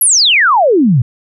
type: exponential sweep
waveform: sine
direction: down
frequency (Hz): 11950 to 110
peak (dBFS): -6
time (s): 0.01-1.02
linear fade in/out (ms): 5
effects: none